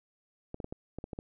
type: clicks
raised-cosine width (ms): 2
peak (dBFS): -25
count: 8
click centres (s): 0.544 / 0.602 / 0.644 / 0.725 / 0.986 / 1.041 / 1.132 / 1.189
effects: none

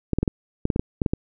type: clicks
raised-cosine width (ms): 3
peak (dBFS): -8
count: 11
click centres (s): 0.133 / 0.186 / 0.23 / 0.278 / 0.654 / 0.702 / 0.761 / 0.795 / 1.018 / 1.062 / 1.135
effects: none

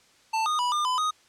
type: tone with pitch steps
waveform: square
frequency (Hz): 887 / 1231 / 981 / 1205 / 1008 / 1246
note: A5 / D#6 / B5 / D6 / B5 / D#6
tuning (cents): +14 / -19 / -12 / +44 / +35 / +2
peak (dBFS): -24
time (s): 0.33-1.11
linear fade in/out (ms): 10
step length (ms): 130
effects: white hiss -59 dBFS RMS until 1.28 s + low-pass 7000 Hz 12 dB/octave

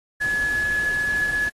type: tone in noise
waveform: sine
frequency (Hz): 1700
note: G#6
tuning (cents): +40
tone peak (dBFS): -20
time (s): 0.2-1.5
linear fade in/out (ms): 20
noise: pink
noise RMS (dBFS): -36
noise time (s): 0.2-1.5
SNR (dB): +13
effects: AAC 32 kbps

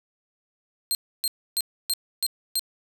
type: tone bursts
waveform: 20% pulse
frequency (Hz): 4186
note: C8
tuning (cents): 0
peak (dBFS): -16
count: 6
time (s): 0.91-2.594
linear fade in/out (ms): 0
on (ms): 39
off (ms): 290
effects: none

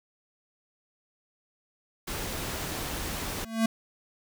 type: noise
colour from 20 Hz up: pink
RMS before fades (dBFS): -34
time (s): 2.07-3.45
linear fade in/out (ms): 10
type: tone with exponential growth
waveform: square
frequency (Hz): 224.9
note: A3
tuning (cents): +38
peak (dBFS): -20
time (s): 3.33-3.66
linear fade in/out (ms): 5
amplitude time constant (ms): 70
effects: none

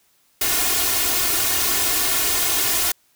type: noise with comb filter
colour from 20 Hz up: white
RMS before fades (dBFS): -20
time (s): 0.41-2.92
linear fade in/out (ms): 5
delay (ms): 2.8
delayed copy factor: +0.85
effects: white hiss -61 dBFS RMS until 3.15 s

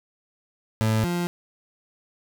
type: tone pair in turn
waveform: 30% pulse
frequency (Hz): 110 / 174.61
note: A2 / F3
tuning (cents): 0 / 0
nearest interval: minor sixth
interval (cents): 800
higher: second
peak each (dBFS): -17 / -21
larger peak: first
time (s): 0.81-1.04 / 1.04-1.27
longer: neither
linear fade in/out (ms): 0
effects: none

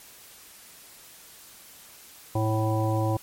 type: harmonic tone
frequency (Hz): 109.6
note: A2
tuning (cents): -6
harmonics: 1 / 3 / 5 / 7 / 9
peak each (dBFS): -24 / -29 / -31 / -32 / -34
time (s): 2.35-3.17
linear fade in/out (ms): 5
effects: white hiss -49 dBFS RMS until 3.22 s + MP3 64 kbps

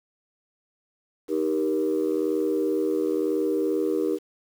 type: chord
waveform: sine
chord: Eb major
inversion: none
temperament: equal with one note detuned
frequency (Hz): 311.1 / 392 / 474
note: Eb4 / G4 / Bb4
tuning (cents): 0 / 0 / +29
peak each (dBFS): -25 / -25 / -26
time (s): 1.28-4.19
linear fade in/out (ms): 50
effects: tanh soft clip ceiling -15 dBFS + 8-bit

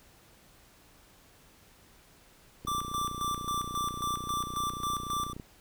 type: click train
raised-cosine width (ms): 3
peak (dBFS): -28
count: 84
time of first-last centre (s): 2.65-5.398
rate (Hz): 30.2
type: tone with tremolo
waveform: square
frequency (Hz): 1174.7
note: D6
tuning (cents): 0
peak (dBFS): -30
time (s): 2.67-5.33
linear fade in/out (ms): 5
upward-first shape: square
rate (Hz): 3.7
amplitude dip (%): 60
effects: pink hiss -59 dBFS RMS until 5.6 s

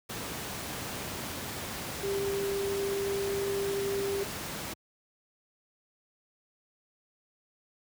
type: tone in noise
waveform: sine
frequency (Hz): 396.5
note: G4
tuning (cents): +20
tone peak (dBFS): -29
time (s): 2.03-4.24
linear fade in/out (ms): 10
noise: pink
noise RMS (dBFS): -37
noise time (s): 0.09-4.74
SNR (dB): +5
effects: high-pass 80 Hz 12 dB/octave

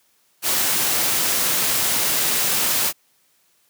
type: noise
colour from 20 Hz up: white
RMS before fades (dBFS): -20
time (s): 0.42-2.93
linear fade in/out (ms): 50
effects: white hiss -62 dBFS RMS until 3.69 s + high-pass 100 Hz 12 dB/octave

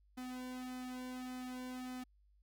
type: tone with flanger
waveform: sawtooth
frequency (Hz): 253.2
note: B3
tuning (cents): +43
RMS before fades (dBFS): -45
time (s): 0.17-2.04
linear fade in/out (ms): 10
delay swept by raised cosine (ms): 1.8 to 2.39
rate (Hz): 1.7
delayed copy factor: -0.95
effects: added 50 Hz sine -66 dBFS peak until 2.42 s

